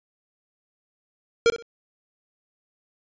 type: tone with echo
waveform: square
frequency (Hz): 464.5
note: A#4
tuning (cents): -6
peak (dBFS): -15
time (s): 1.46-1.5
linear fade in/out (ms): 0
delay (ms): 62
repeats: 2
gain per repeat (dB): -13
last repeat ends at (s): 1.624
effects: resampled to 16000 Hz